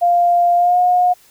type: tone with pitch glide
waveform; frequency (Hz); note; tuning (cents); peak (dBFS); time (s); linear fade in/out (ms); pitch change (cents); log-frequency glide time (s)
sine; 698.5 to 719.4; F5 to F#5; 0 to -49; -10; 0.01-1.14; 20; +51; 0.56-0.79
effects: white hiss -50 dBFS RMS until 1.3 s